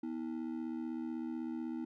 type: ring-modulated tone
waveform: triangle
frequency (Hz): 282.6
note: C#4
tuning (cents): +34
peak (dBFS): -32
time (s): 0.03-1.85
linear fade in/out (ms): 5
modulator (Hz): 38
effects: none